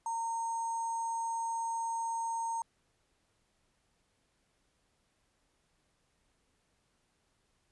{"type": "tone with sample-and-hold", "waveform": "sine", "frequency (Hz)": 916, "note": "A#5", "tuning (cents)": -31, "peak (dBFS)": -32, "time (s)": [0.06, 2.62], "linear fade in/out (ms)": 2, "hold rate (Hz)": 7350, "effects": ["pink hiss -75 dBFS RMS until 7.71 s", "resampled to 24000 Hz"]}